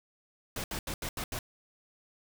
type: noise bursts at uneven times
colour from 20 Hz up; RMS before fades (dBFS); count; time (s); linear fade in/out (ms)
pink; -36; 6; 0.56-0.64 / 0.71-0.79 / 0.87-0.94 / 1.02-1.09 / 1.17-1.24 / 1.32-1.39; 2
effects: none